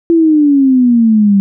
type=exponential sweep; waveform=sine; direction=down; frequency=339.4 to 195.1 Hz; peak=-5 dBFS; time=0.1-1.4 s; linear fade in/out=0 ms; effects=none